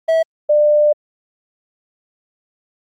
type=tone pair in turn; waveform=triangle / sine; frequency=650 / 596.4 Hz; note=E5 / D5; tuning=-24 / +27 cents; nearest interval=minor second; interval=149 cents; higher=first; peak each=-9 dBFS; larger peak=neither; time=0.08-0.23 / 0.49-0.93 s; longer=second; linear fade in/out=10 ms; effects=Opus 32 kbps